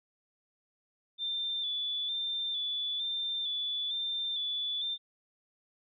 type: tone with vibrato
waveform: sine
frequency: 3520 Hz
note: A7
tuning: in tune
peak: -31 dBFS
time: 1.18-4.98 s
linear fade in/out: 50 ms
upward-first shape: square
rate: 1.1 Hz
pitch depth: 31 cents each way
effects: none